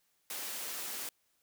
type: high-pass noise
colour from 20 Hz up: white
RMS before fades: -40 dBFS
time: 0.3-1.09 s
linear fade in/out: 2 ms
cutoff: 240 Hz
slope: 12 dB/octave
effects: white hiss -75 dBFS RMS until 1.42 s